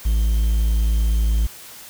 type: tone with quantisation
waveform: triangle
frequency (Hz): 55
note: A1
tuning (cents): 0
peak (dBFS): -13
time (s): 0.05-1.47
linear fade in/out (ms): 10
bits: 7
effects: white hiss -40 dBFS RMS until 1.89 s